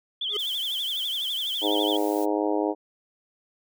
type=tone with vibrato; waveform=sine; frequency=3285 Hz; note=G#7; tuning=20 cents flat; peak=-26 dBFS; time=0.21-1.97 s; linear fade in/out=5 ms; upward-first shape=triangle; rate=12 Hz; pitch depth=160 cents each way
type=tone with exponential growth; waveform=square; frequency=415.3 Hz; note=G#4; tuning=in tune; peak=-28 dBFS; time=0.27-0.37 s; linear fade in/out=5 ms; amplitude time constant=21 ms
type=noise; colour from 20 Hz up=blue; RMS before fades=-41 dBFS; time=0.38-2.26 s; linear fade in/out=20 ms
type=harmonic tone; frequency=103.83 Hz; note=G#2; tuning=in tune; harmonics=3 / 4 / 5 / 6 / 7 / 8 / 9; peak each=-26 / -28 / -30 / -32 / -33 / -34 / -35 dBFS; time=1.61-2.75 s; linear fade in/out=50 ms
effects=none